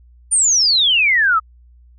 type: exponential sweep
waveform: sine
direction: down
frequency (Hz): 9397 to 1238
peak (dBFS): -11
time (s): 0.31-1.4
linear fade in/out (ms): 20
effects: added 60 Hz sine -44 dBFS peak until 1.98 s